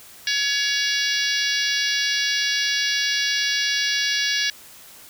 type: harmonic tone with a mistuned harmonic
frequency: 563 Hz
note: C#5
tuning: 27 cents sharp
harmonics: 3 / 4 / 5 / 6 / 7 / 8 / 9 / 10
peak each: -25 / -29 / -29 / -28 / -29 / -29 / -28 / -30 dBFS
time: 0.27-4.5 s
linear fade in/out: 2 ms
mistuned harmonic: 10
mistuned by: +39 cents
effects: white hiss -45 dBFS RMS until 5.09 s